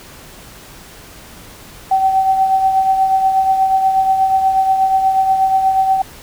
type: tone with tremolo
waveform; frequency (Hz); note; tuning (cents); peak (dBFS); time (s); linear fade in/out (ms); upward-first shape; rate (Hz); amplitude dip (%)
sine; 767; G5; -38; -8; 1.91-6.02; 5; triangle; 8.3; 55
effects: pink hiss -38 dBFS RMS until 6.22 s